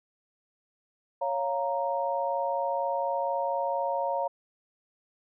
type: chord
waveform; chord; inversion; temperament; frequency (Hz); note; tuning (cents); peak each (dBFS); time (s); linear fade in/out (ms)
sine; Bb minor; first; equal; 554.4 / 698.5 / 932.3; Db5 / F5 / Bb5; 0 / 0 / 0; -30 / -32 / -30; 1.21-4.28; 10
effects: none